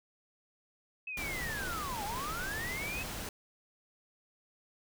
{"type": "linear two-way sweep", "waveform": "sine", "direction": "down then up", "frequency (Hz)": [2602, 784, 2602], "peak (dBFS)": -37, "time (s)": [1.07, 3.03], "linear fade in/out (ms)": 5, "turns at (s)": 2.04}
{"type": "noise", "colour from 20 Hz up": "pink", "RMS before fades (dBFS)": -40, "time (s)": [1.17, 3.29], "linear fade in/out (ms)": 2}
{"effects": []}